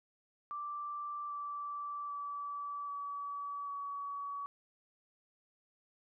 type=tone with pitch steps; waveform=sine; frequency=1173 / 1162.9 / 1152.8 / 1142.9 / 1133 Hz; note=D6 / D6 / D6 / D6 / C#6; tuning=-2 / -17 / -33 / -47 / +37 cents; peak=-38 dBFS; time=0.51-4.46 s; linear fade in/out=0 ms; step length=790 ms; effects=none